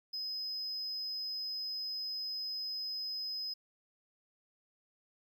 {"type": "tone", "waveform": "triangle", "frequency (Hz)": 5060, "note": "D#8", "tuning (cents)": 28, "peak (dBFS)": -34, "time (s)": [0.13, 3.54], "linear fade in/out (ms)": 10, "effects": ["tanh soft clip ceiling -32 dBFS", "12-bit"]}